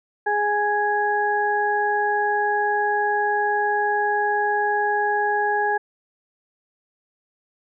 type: harmonic tone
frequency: 415.3 Hz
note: G#4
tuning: in tune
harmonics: 1 / 2 / 4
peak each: -25 / -21 / -24 dBFS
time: 0.26-5.78 s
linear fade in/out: 10 ms
effects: none